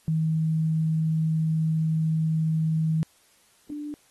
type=tone pair in turn; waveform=sine; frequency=159.1 / 295.5 Hz; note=D#3 / D4; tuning=+39 / +11 cents; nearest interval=major seventh; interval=1072 cents; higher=second; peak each=-21 / -31 dBFS; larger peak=first; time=0.08-3.03 / 3.7-3.94 s; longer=first; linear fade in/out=0 ms; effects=white hiss -61 dBFS RMS until 4.1 s + AAC 32 kbps